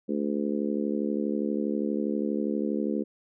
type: harmonic tone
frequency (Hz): 72.4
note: D2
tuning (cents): -24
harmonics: 3 / 4 / 5 / 6 / 7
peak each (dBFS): -29 / -31 / -33 / -35 / -36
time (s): 0.08-3.04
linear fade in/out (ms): 20
effects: none